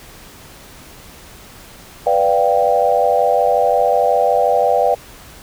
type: chord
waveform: sine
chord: G dominant seventh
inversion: first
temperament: equal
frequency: 493.9 / 587.3 / 698.5 / 784 Hz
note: B4 / D5 / F5 / G5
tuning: 0 / 0 / 0 / 0 cents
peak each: -17 dBFS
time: 2.06-4.95 s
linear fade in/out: 10 ms
effects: pink hiss -40 dBFS RMS until 5.42 s